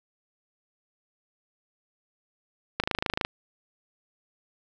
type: click train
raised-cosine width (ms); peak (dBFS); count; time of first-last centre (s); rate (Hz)
0.3; -9; 13; 2.8-3.249; 26.7
effects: none